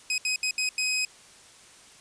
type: tone bursts at uneven times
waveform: 20% pulse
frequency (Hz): 2524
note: D#7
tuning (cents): +24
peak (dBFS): -20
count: 5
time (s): 0.1-0.18 / 0.25-0.36 / 0.43-0.51 / 0.58-0.69 / 0.78-1.05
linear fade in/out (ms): 2
effects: white hiss -52 dBFS RMS until 2 s + resampled to 22050 Hz